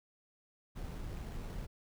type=noise with sample-and-hold; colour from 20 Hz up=brown; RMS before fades=-42 dBFS; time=0.75-1.67 s; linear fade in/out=20 ms; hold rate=4900 Hz; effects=none